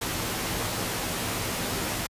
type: noise with comb filter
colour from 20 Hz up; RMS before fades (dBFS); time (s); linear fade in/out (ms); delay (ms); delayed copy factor
pink; -29; 0.01-2.07; 10; 14; -0.5
effects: high-pass 60 Hz 12 dB/octave + resampled to 32000 Hz